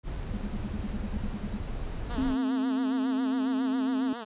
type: noise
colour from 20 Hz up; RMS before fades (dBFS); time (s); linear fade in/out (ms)
brown; -34; 0.03-2.36; 50
type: tone bursts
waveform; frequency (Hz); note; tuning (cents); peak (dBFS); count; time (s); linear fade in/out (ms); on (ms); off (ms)
sine; 205.9; G#3; -15; -30; 13; 0.33-1.575; 10; 45; 55
type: tone with vibrato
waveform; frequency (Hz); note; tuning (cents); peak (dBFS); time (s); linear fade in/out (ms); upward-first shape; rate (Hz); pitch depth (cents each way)
10% pulse; 226.4; A3; +50; -28; 2.09-4.25; 20; sine; 7.3; 120
type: tone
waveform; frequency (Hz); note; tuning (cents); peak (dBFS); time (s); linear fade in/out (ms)
sine; 262.8; C4; +8; -25; 2.18-4.13; 2
effects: resampled to 8000 Hz